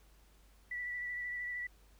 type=tone with vibrato; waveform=sine; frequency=1960 Hz; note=B6; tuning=14 cents flat; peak=-37 dBFS; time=0.71-1.67 s; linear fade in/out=5 ms; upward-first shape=sine; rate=13 Hz; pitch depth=19 cents each way; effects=added 50 Hz sine -61 dBFS peak until 1.99 s + pink hiss -68 dBFS RMS until 1.99 s